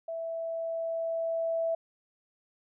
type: tone with level ramp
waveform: sine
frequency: 659.3 Hz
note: E5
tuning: in tune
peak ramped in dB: -33 to -26 dBFS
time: 0.08-1.75 s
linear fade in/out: 5 ms
effects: none